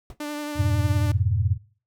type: noise with exponential decay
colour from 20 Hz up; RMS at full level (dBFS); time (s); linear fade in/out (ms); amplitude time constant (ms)
brown; -34; 0.1-0.18; 2; 16
type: tone with vibrato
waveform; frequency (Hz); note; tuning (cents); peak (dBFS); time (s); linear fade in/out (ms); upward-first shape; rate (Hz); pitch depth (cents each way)
sawtooth; 296.2; D4; +15; -25; 0.2-1.12; 5; sine; 11; 20
type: chord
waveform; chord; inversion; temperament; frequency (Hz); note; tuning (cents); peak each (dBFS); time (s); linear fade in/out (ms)
sine; F diminished; none; equal; 87.31 / 103.83 / 123.47; F2 / Ab2 / Cb3; 0 / 0 / 0; -23 / -23 / -27; 0.55-1.58; 50
effects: noise-tail reverb RT60 0.4 s tail -21 dB re dry